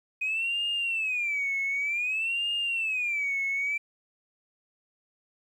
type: tone with vibrato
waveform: sine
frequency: 2489 Hz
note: D#7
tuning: in tune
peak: -25 dBFS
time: 0.21-3.78 s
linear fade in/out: 10 ms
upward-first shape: sine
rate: 0.54 Hz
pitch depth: 220 cents each way
effects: tanh soft clip ceiling -22 dBFS + 10-bit